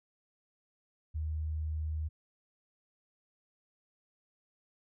sine tone, 77.78 Hz, D#2, in tune, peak -32 dBFS, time 1.14-2.09 s, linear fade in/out 20 ms, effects none

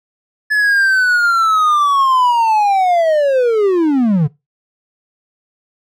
triangle linear sweep, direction down, 1723 to 136.7 Hz, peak -8 dBFS, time 0.5-4.28 s, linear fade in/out 20 ms, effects noise-tail reverb RT60 0.2 s tail -19 dB re dry

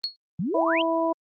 sine tone with exponential decay, 4331 Hz, C#8, 41 cents flat, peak -20 dBFS, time 0.04-0.16 s, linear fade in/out 0 ms, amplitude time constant 26 ms
sine exponential sweep, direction up, 150.8 to 3234 Hz, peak -24 dBFS, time 0.39-0.82 s, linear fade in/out 5 ms
harmonic tone, 328.7 Hz, E4, 5 cents flat, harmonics 1 / 2 / 3, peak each -26 / -24 / -27 dBFS, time 0.54-1.13 s, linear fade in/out 10 ms
effects Opus 24 kbps

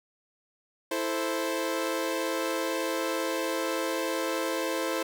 sawtooth chord, A minor, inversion second, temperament equal, 329.6 / 440 / 523.3 Hz, E4 / A4 / C5, 0 / 0 / 0 cents, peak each -28 / -31 / -27 dBFS, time 0.91-5.03 s, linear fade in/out 5 ms, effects none

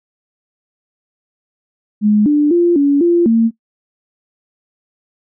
sine tone with pitch steps, 210.1 / 295.1 / 346.3 / 283.5 / 344.6 / 227.5 Hz, G#3 / D4 / F4 / C#4 / F4 / A#3, +20 / +8 / -15 / +39 / -23 / -42 cents, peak -8 dBFS, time 2.01-3.51 s, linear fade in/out 50 ms, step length 250 ms, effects noise-tail reverb RT60 0.1 s tail -20 dB re dry

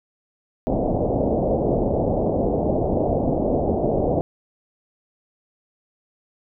white low-pass noise, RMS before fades -21 dBFS, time 0.67-4.21 s, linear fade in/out 0 ms, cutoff 700 Hz, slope 48 dB/octave, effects none

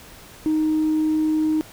sine tone, 311.1 Hz, D#4, in tune, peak -16 dBFS, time 0.46-1.61 s, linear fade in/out 0 ms, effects tanh soft clip ceiling -14 dBFS + pink hiss -44 dBFS RMS until 1.72 s

